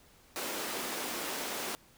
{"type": "high-pass noise", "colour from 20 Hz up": "pink", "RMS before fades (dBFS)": -37, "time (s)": [0.36, 1.75], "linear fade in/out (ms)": 0, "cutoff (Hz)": 240, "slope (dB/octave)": 24, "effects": ["pink hiss -61 dBFS RMS until 1.97 s"]}